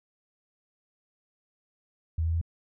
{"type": "tone with pitch steps", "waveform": "sine", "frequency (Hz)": [81, 82.18, 83.37], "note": ["E2", "E2", "E2"], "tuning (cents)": [-30, -5, 20], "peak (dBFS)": -24, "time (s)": [2.18, 2.414], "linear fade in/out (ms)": 5, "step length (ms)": 78, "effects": []}